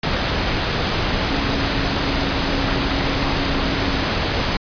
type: tone in noise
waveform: sine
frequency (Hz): 275.4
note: C#4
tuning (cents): -11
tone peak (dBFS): -26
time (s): 1.28-4.04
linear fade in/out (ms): 2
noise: pink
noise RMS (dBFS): -20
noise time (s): 0.03-4.57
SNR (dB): -9
effects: resampled to 11025 Hz